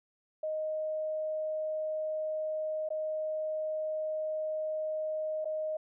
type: tone with dropouts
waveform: sine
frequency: 622.3 Hz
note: D#5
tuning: in tune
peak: -31 dBFS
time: 0.43-5.77 s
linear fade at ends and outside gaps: 5 ms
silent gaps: 2.889-2.903 / 5.446-5.454 s
effects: none